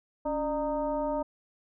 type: tone with frequency modulation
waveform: sine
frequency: 602 Hz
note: D5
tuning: 43 cents sharp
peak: -27 dBFS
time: 0.25-1.23 s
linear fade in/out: 10 ms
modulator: 320 Hz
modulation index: 1.1
effects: none